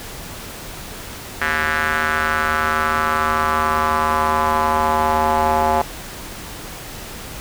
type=tone with band-pass filter sweep; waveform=square; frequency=77.78 Hz; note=D#2; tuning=in tune; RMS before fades=-18 dBFS; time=1.41-5.82 s; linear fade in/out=5 ms; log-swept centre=1700 to 810 Hz; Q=3.4; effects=pink hiss -33 dBFS RMS until 7.4 s